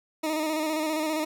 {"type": "tone with vibrato", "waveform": "20% pulse", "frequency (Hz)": 311.1, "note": "D#4", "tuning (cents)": 0, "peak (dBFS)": -21, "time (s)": [0.23, 1.25], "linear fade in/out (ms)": 10, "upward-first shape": "square", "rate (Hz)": 15, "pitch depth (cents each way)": 35, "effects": []}